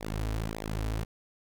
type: tone with flanger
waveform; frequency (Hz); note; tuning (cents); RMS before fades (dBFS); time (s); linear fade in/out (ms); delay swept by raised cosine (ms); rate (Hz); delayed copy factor
sawtooth; 53.9; A1; -35; -33; 0-1.05; 20; 0.65 to 5.65; 1.7; -0.9
effects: none